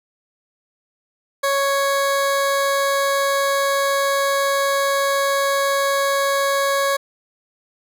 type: tone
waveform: 20% pulse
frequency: 554.4 Hz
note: C#5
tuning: in tune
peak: -12 dBFS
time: 1.43-6.97 s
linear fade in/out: 10 ms
effects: none